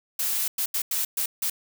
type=noise bursts at uneven times; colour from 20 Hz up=blue; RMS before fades=-26 dBFS; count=6; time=0.19-0.48 / 0.58-0.66 / 0.74-0.82 / 0.91-1.05 / 1.17-1.26 / 1.42-1.5 s; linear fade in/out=5 ms; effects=none